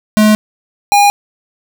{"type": "tone pair in turn", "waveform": "square", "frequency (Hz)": [213.6, 814.4], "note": ["G#3", "G#5"], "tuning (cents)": [49, -34], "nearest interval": "octave + major seventh", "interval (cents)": 2317, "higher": "second", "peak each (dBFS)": -6, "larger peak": "neither", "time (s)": [[0.17, 0.35], [0.92, 1.1]], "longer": "neither", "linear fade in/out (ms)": 0, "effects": []}